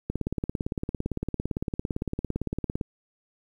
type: click train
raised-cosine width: 3 ms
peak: -15 dBFS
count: 49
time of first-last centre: 0.1-2.812 s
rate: 17.7 Hz
effects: 9-bit